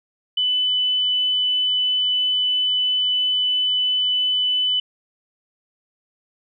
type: tone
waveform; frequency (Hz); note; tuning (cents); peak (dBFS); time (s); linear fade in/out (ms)
sine; 2999; F#7; +23; -17; 0.37-4.8; 5
effects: none